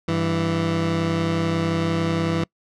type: tone pair together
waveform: 20% pulse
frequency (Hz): 98.2 / 165.31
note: G2 / E3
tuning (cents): +4 / +5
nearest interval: major sixth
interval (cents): 901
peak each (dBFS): -22 / -16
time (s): 0.08-2.44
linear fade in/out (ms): 5
effects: noise-tail reverb RT60 0.1 s tail -26 dB re dry + low-pass 5000 Hz 12 dB/octave